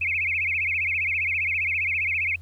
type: tone with vibrato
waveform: sine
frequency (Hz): 2349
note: D7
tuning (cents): 0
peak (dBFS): -22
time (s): 0.01-2.36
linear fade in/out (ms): 5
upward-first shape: sine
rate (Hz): 15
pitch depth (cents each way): 200
effects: added 86 Hz sine -40 dBFS peak until 2.41 s + pink hiss -61 dBFS RMS until 2.41 s